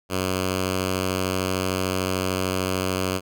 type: tone with notch filter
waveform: 5% pulse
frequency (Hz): 93.4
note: F#2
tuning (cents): +17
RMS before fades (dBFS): -25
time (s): 0.09-3.21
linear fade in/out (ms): 50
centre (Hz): 820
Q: 1.9
effects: none